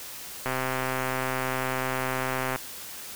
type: click train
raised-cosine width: 0.5 ms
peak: -13 dBFS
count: 274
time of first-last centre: 0.46-2.56 s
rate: 130 Hz
effects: white hiss -40 dBFS RMS until 3.15 s